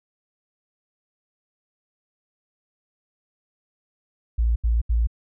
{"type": "tone bursts", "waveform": "sine", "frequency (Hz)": 57.2, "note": "A#1", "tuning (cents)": -32, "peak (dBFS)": -17, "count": 3, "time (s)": [4.38, 5.072], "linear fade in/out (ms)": 10, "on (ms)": 180, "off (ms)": 76, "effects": []}